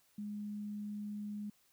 sine tone, 207.7 Hz, G#3, in tune, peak -39 dBFS, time 0.18-1.5 s, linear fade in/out 5 ms, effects white hiss -71 dBFS RMS until 1.72 s

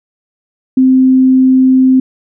sine tone, 260 Hz, C4, 11 cents flat, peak -4 dBFS, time 0.77-2 s, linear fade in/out 5 ms, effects none

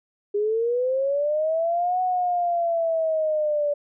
sine linear two-way sweep, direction up then down, 404.9 to 740 to 578 Hz, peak -20 dBFS, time 0.34-3.74 s, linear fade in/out 10 ms, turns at 2.01 s, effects none

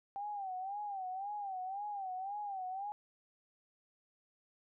sine tone with vibrato, 784 Hz, G5, in tune, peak -38 dBFS, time 0.16-2.92 s, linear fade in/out 0 ms, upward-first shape sine, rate 1.9 Hz, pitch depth 110 cents each way, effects none

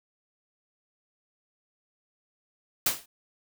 white noise with exponential decay, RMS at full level -20 dBFS, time 2.86-3.06 s, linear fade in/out 5 ms, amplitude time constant 43 ms, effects none

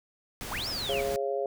pink noise, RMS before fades -38 dBFS, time 0.41-1.16 s, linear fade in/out 0 ms
sine linear two-way sweep, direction up then down, 606 to 5480 to 2186 Hz, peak -32 dBFS, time 0.51-1.01 s, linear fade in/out 5 ms, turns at 0.68 s
harmonic tone, 137.5 Hz, C#3, 14 cents flat, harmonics 3 / 4 / 5, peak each -31 / -31 / -34 dBFS, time 0.89-1.46 s, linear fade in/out 2 ms
effects none

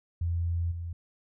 sine tone with level steps, 85.1 Hz, F2, 44 cents flat, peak -26 / -33 dBFS, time 0.21-0.93 s, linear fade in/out 5 ms, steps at 0.71 s, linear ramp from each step 10 ms, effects none

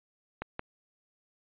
clicks, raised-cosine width 0.5 ms, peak -19 dBFS, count 2, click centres 0.42 / 0.594 s, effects resampled to 8000 Hz

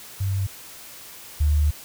sine tone pair in turn, 97.1 / 74.48 Hz, G2 / D2, -16 / +25 cents, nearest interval perfect fourth, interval 459 cents, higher first, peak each -21 / -16 dBFS, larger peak second, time 0.2-0.47 / 1.4-1.71 s, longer second, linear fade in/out 10 ms, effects white hiss -42 dBFS RMS until 1.84 s

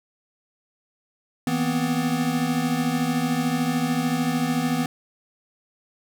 square tone cluster, 161.8 / 240 / 253.5 Hz, E3 / B3 / B3, -32 / -49 / +45 cents, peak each -28 / -27 / -25 dBFS, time 1.47-4.86 s, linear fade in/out 2 ms, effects none

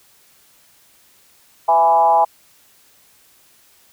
sine tone with frequency modulation, 829 Hz, G#5, 3 cents flat, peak -10 dBFS, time 1.68-2.25 s, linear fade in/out 10 ms, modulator 165 Hz, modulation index 0.96, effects white hiss -53 dBFS RMS until 3.92 s

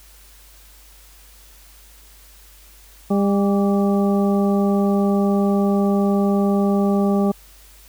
harmonic tone with a mistuned harmonic, 200 Hz, G3, 35 cents sharp, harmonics 1 / 2 / 3 / 4 / 6, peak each -16 / -22 / -26 / -28 / -32 dBFS, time 3.1-7.32 s, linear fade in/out 10 ms, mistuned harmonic 6, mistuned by -57 cents, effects added 50 Hz sine -47 dBFS peak until 7.88 s + white hiss -49 dBFS RMS until 7.88 s

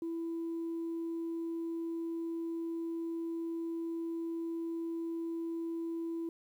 sine tone, 332.2 Hz, E4, 13 cents sharp, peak -33 dBFS, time 0.02-6.29 s, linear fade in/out 2 ms, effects tanh soft clip ceiling -32 dBFS + 11-bit

